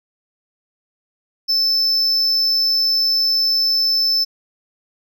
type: tone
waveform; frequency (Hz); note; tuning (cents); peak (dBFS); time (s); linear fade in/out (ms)
triangle; 5274; E8; 0; -13; 1.48-4.25; 20
effects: none